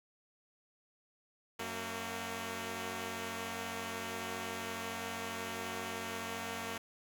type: tone cluster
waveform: 5% pulse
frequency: 92.5 / 228.5 / 370.7 Hz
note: F#2 / A#3 / F#4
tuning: 0 / -34 / +3 cents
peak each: -33 / -29 / -36 dBFS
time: 1.59-6.78 s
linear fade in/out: 5 ms
effects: none